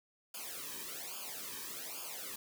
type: noise with flanger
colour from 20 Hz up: white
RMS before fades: -44 dBFS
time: 0.34-2.36 s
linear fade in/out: 5 ms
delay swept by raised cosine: 0.51 to 1.46 ms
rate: 1.2 Hz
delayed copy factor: -0.95
effects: none